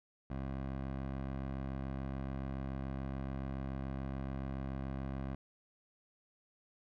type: tone with low-pass filter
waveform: 15% pulse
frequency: 67 Hz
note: C2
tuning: 42 cents sharp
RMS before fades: -40 dBFS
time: 0.3-5.35 s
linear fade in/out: 5 ms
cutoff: 1800 Hz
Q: 0.54
effects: none